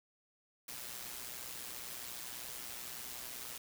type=noise with amplitude modulation; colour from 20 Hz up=white; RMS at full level=-43 dBFS; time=0.68-3.58 s; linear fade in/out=5 ms; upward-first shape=sine; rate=122 Hz; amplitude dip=55%; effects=none